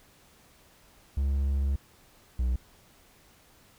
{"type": "tone pair in turn", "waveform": "triangle", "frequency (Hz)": [69, 61.95], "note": ["C#2", "B1"], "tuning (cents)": [-7, 6], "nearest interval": "major second", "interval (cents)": 187, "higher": "first", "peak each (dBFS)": -22, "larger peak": "neither", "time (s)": [[1.17, 1.76], [2.39, 2.56]], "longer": "first", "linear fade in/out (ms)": 5, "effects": ["pink hiss -59 dBFS RMS until 3.78 s"]}